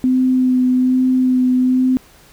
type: tone with vibrato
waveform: sine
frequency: 255.2 Hz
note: C4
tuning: 43 cents flat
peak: -11 dBFS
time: 0.04-1.97 s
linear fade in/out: 0 ms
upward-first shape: sine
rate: 1.2 Hz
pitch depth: 14 cents each way
effects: pink hiss -47 dBFS RMS until 2.32 s